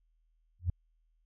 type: tone with exponential growth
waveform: sine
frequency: 87.31 Hz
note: F2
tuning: in tune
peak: -23 dBFS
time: 0.59-0.7 s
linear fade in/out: 5 ms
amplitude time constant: 22 ms
effects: added 40 Hz sine -68 dBFS peak until 1.25 s